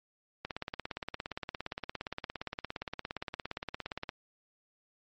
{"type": "click train", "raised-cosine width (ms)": 0.3, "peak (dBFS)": -20, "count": 64, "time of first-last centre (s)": [0.45, 4.092], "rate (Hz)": 17.3, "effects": ["MP3 32 kbps"]}